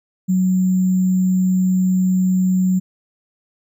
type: tone with sample-and-hold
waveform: sine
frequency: 185 Hz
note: F#3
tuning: in tune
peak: -13 dBFS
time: 0.28-2.8 s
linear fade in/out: 20 ms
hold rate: 7350 Hz
effects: none